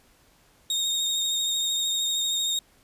30% pulse tone with vibrato, 3709 Hz, A#7, 9 cents flat, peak -21 dBFS, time 0.7-2.59 s, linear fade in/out 2 ms, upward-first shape triangle, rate 13 Hz, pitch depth 35 cents each way, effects pink hiss -60 dBFS RMS until 2.83 s + resampled to 32000 Hz

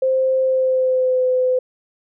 sine tone with pitch glide, 523.3 to 508.7 Hz, C5 to C5, 0 to -49 cents, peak -14 dBFS, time 0.02-1.59 s, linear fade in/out 5 ms, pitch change -49 cents, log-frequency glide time 0.42-1.24 s, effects none

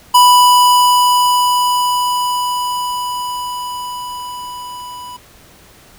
square tone with level ramp, 987.8 Hz, B5, in tune, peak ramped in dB -5 to -29 dBFS, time 0.14-5.17 s, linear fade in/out 10 ms, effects pink hiss -44 dBFS RMS until 5.98 s

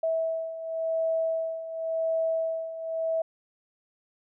sine beating tone pair, 650 / 650.92 Hz, E5 / E5, -24 / -22 cents, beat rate 0.92 Hz, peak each -32 / -27 dBFS, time 0.03-3.22 s, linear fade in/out 5 ms, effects none

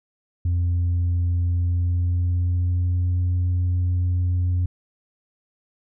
sine tone with pitch glide, 87.31 to 89.3 Hz, F2 to F2, 0 to +39 cents, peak -16 dBFS, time 0.45-4.66 s, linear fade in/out 5 ms, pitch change +39 cents, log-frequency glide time 1.51-3.19 s, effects tanh soft clip ceiling -17 dBFS

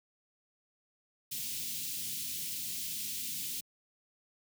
white band-stop noise, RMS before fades -38 dBFS, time 1.31-3.61 s, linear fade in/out 10 ms, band 270 to 2700 Hz, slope 24 dB/octave, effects high-pass 100 Hz 12 dB/octave

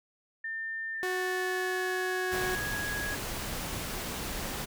sine tone with pitch glide, 1800 to 1660.2 Hz, A6 to G#6, +39 to -1 cents, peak -33 dBFS, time 0.44-3.15 s, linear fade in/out 5 ms, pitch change -140 cents, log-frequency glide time 0.9-2.36 s
sawtooth tone, 368.8 Hz, F#4, 6 cents flat, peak -27 dBFS, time 1.03-2.55 s, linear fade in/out 0 ms
pink noise, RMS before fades -36 dBFS, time 2.31-4.66 s, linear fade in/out 20 ms
effects none

